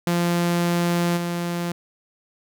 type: tone with level steps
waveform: sawtooth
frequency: 172.9 Hz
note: F3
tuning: 17 cents flat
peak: -15 / -20 dBFS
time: 0.07-1.72 s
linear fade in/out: 2 ms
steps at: 1.16 s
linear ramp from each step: 20 ms
effects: none